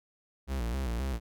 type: tone with vibrato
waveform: 45% pulse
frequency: 62 Hz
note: B1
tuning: 7 cents sharp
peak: -30 dBFS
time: 0.47-1.2 s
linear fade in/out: 50 ms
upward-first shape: square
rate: 3.8 Hz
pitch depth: 130 cents each way
effects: none